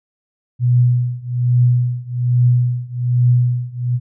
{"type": "tone with tremolo", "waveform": "sine", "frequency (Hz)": 122.9, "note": "B2", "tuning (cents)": -8, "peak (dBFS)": -8, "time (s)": [0.59, 4], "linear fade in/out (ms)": 50, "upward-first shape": "triangle", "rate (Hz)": 1.2, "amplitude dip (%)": 95, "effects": []}